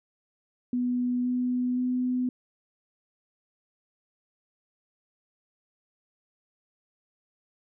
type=tone with pitch steps; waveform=sine; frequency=246.9 / 249 / 251.2 Hz; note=B3 / B3 / B3; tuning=0 / +14 / +30 cents; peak=-24 dBFS; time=0.73-2.29 s; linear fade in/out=2 ms; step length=520 ms; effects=none